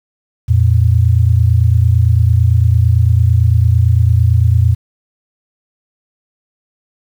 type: tone pair together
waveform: sine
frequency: 86 / 114.91 Hz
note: F2 / A#2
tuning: -26 / -24 cents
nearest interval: perfect fourth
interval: 502 cents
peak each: -10 dBFS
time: 0.48-4.75 s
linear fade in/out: 20 ms
effects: 7-bit